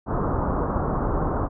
pink low-pass noise, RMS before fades -24 dBFS, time 0.06-1.49 s, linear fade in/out 50 ms, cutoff 1300 Hz, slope 48 dB/octave, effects none

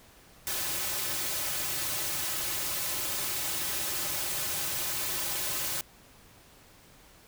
white noise with comb filter, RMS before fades -32 dBFS, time 0.47-5.81 s, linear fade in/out 0 ms, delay 4.3 ms, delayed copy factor -0.85, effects pink hiss -56 dBFS RMS until 7.27 s

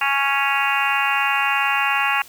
harmonic tone, 277.2 Hz, C#4, in tune, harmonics 3 / 4 / 5 / 6 / 7 / 8 / 9 / 10, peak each -24 / -24 / -26 / -26 / -27 / -30 / -25 / -24 dBFS, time 0.01-2.22 s, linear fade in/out 5 ms, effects white hiss -45 dBFS RMS until 2.28 s

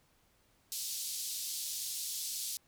pink band-pass noise, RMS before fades -39 dBFS, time 0.72-2.57 s, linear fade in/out 0 ms, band 4100 to 15000 Hz, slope 24 dB/octave, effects pink hiss -70 dBFS RMS until 2.67 s

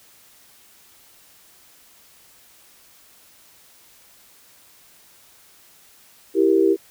sine chord, E diminished, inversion none, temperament equal, 329.6 / 392 / 466.2 Hz, E4 / G4 / Bb4, 0 / 0 / 0 cents, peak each -18 / -16 / -22 dBFS, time 6.34-6.77 s, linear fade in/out 50 ms, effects white hiss -52 dBFS RMS until 6.9 s

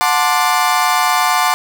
35% pulse chord, D dominant seventh, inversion first, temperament equal with one note detuned, 731.1 / 880 / 1046.5 / 1174.7 Hz, F#5 / A5 / C6 / D6, -21 / 0 / 0 / 0 cents, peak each -16 dBFS, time 0.01-1.54 s, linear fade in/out 0 ms, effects none

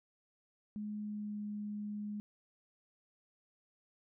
sine tone with pitch glide, 210 to 208.2 Hz, G#3 to G#3, +19 to +5 cents, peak -38 dBFS, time 0.76-2.2 s, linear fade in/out 0 ms, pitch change -14 cents, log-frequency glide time 1-1.4 s, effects none

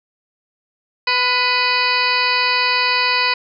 harmonic tone with a mistuned harmonic, 498.3 Hz, B4, 15 cents sharp, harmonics 1 / 2 / 3 / 4 / 5 / 6 / 8 / 9 / 10, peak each -30 / -20 / -26 / -22 / -20 / -27 / -25 / -23 / -26 dBFS, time 1.07-3.34 s, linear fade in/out 5 ms, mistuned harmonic 3, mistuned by -33 cents, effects none

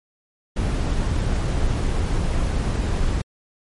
brown noise, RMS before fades -21 dBFS, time 0.56-3.22 s, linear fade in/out 10 ms, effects MP3 48 kbps

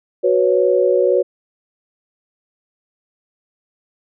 sine chord, F# suspended fourth, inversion none, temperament just, 370 / 493.3 / 555 Hz, F#4 / B4 / C#5, 0 / -2 / +2 cents, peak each -16 dBFS, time 0.23-1.23 s, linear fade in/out 20 ms, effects none

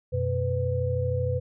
sine tone cluster, 91.3 / 124.3 / 501 Hz, F#2 / B2 / B4, -23 / +12 / +25 cents, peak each -28 dBFS, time 0.12-1.4 s, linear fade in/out 20 ms, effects none

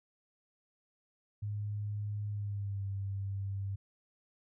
sine tone with pitch glide, 103.83 to 98.34 Hz, G#2 to G2, 0 to +6 cents, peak -34 dBFS, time 1.42-3.76 s, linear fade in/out 10 ms, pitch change -94 cents, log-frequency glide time 2.29-2.85 s, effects none

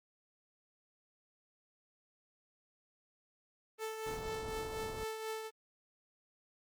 sawtooth tone with tremolo, 440 Hz, A4, in tune, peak -33 dBFS, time 3.78-5.51 s, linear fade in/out 50 ms, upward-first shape triangle, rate 4.1 Hz, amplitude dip 50%
pink low-pass noise, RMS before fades -47 dBFS, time 4.06-5.04 s, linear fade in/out 5 ms, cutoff 1100 Hz, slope 24 dB/octave
effects Opus 24 kbps

